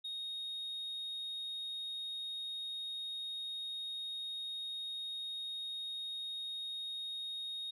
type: tone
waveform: sine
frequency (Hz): 3728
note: A#7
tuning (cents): -1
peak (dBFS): -37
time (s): 0.04-7.71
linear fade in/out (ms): 10
effects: tanh soft clip ceiling -37 dBFS